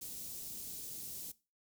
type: band-stop noise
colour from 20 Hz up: white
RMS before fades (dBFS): -45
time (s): 0.01-1.32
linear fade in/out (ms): 10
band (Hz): 360 to 5400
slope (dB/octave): 12
effects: noise-tail reverb RT60 0.3 s tail -19 dB re dry